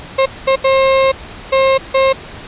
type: tone bursts at uneven times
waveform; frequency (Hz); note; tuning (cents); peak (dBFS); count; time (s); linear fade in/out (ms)
35% pulse; 534; C5; +35; -7; 5; 0.18-0.26 / 0.47-0.56 / 0.64-1.12 / 1.52-1.78 / 1.94-2.13; 10
effects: pink hiss -32 dBFS RMS until 2.47 s + resampled to 8000 Hz